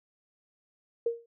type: tone with exponential decay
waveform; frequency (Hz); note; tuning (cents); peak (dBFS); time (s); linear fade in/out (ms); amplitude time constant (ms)
sine; 466.2; A#4; 0; -22; 1.06-1.26; 5; 43
effects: none